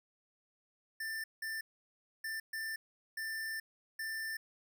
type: tone bursts at uneven times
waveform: square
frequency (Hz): 1781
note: A6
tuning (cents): +21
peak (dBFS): -38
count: 6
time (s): 1-1.24 / 1.42-1.61 / 2.24-2.4 / 2.53-2.76 / 3.17-3.6 / 3.99-4.37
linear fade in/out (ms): 5
effects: 13-bit